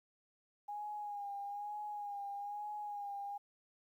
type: tone with vibrato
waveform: sine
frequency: 820 Hz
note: G#5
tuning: 22 cents flat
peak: -40 dBFS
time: 0.68-3.38 s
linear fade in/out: 10 ms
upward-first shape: sine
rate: 1.1 Hz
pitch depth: 37 cents each way
effects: 12-bit